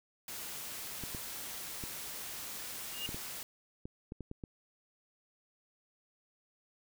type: noise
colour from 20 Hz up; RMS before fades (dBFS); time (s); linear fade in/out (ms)
white; -43; 0.28-3.43; 2
type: clicks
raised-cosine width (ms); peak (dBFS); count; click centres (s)
3; -29; 10; 1.037 / 1.148 / 1.838 / 3.091 / 3.145 / 3.855 / 4.121 / 4.207 / 4.314 / 4.438
type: tone with exponential growth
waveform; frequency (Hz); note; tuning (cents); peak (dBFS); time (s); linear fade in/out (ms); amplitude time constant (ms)
sine; 2835; F7; +25; -33; 2.8-3.06; 0; 55
effects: none